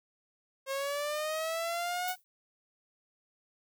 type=linear sweep; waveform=sawtooth; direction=up; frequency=535 to 740 Hz; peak=-28 dBFS; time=0.66-2.16 s; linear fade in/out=50 ms
type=noise with exponential decay; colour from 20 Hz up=violet; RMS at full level=-35 dBFS; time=2.08-2.24 s; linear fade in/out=0 ms; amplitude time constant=33 ms
effects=none